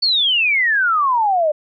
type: exponential sweep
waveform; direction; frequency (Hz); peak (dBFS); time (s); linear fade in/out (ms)
sine; down; 4537 to 587; -13; 0.02-1.52; 10
effects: none